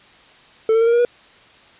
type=tone with pitch steps; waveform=triangle; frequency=443.3 / 451 / 458.9 / 467 / 475.1 / 483.4 Hz; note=A4 / A4 / A#4 / A#4 / A#4 / B4; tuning=+13 / +43 / -27 / +3 / +33 / -37 cents; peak=-10 dBFS; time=0.69-1.05 s; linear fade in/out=2 ms; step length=60 ms; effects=white hiss -48 dBFS RMS until 1.79 s + resampled to 8000 Hz